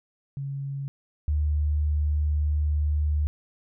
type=tone pair in turn; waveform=sine; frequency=138.59 / 74.79 Hz; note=C#3 / D2; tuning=0 / +32 cents; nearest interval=major seventh; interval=1068 cents; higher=first; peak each=-29 / -21 dBFS; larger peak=second; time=0.37-0.88 / 1.28-3.27 s; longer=second; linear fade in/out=0 ms; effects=none